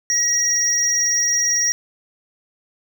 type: tone pair together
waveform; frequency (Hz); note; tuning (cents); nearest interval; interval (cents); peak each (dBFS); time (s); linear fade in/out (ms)
triangle; 1900 / 5694; A#6 / F8; +33 / +33; octave + perfect fifth; 1900; -24 / -15; 0.1-1.72; 0
effects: none